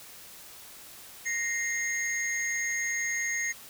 sine tone cluster, 1865 / 2091 / 6530 Hz, A#6 / C7 / G#8, 0 / -2 / -30 cents, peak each -32 / -32 / -33 dBFS, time 1.25-3.53 s, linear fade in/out 20 ms, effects white hiss -48 dBFS RMS until 3.69 s

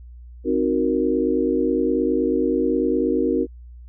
sine chord, C half-diminished seventh, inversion none, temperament equal, 261.6 / 311.1 / 370 / 466.2 Hz, C4 / Eb4 / Gb4 / Bb4, 0 / 0 / 0 / 0 cents, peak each -23 dBFS, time 0.44-3.47 s, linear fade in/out 50 ms, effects added 60 Hz sine -38 dBFS peak until 3.88 s

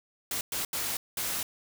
white noise bursts at uneven times, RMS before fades -32 dBFS, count 4, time 0.31-0.41 / 0.52-0.65 / 0.73-0.97 / 1.17-1.43 s, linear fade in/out 2 ms, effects none

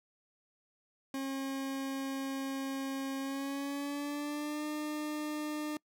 40% pulse tone with pitch glide, 270.4 to 301.8 Hz, C#4 to D4, -43 to +47 cents, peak -34 dBFS, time 1.14-5.77 s, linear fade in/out 2 ms, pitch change +190 cents, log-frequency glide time 3.2-4.65 s, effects noise-tail reverb RT60 0.1 s tail -25 dB re dry

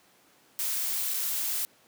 blue noise with dropouts, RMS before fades -30 dBFS, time 0.59-1.65 s, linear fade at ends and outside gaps 0 ms, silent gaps 1.138-1.142 s, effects pink hiss -61 dBFS RMS until 1.87 s + high-pass 200 Hz 12 dB/octave

